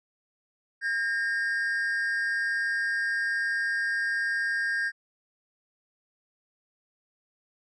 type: tone pair together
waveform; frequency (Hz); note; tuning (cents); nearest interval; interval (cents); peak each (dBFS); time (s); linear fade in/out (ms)
triangle; 1611.9 / 1833; G6 / A#6; +48 / -30; major second; 222; -25 / -29; 0.81-4.92; 50
effects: resampled to 22050 Hz